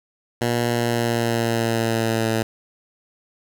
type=tone with pitch glide; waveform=10% pulse; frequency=119 to 112.32 Hz; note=A#2 to A2; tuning=+36 to +36 cents; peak=-11 dBFS; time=0.41-2.43 s; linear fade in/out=5 ms; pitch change=-100 cents; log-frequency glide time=0.68-2.32 s; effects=none